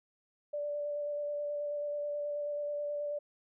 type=tone with vibrato; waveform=sine; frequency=585 Hz; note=D5; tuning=7 cents flat; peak=-33 dBFS; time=0.53-3.19 s; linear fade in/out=10 ms; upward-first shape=square; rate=9.3 Hz; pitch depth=10 cents each way; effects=none